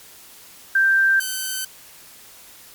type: tone pair in turn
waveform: sine / 5% pulse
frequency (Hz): 1573 / 1531.8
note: G6 / G6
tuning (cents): +6 / -40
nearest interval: unison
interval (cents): 46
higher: first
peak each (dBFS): -13 / -13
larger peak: neither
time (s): 0.75-1.2 / 1.2-1.65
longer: neither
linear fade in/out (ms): 5
effects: white hiss -45 dBFS RMS until 2.74 s + MP3 96 kbps